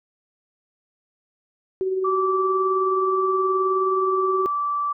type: tone with tremolo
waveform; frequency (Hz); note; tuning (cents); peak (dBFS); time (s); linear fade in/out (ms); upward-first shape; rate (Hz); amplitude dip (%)
sine; 377.6; F#4; +35; -19; 1.81-4.46; 0; sine; 19; 40
type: tone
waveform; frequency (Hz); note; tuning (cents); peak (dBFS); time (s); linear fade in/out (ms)
sine; 1162; D6; -19; -21; 2.04-4.93; 10
effects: none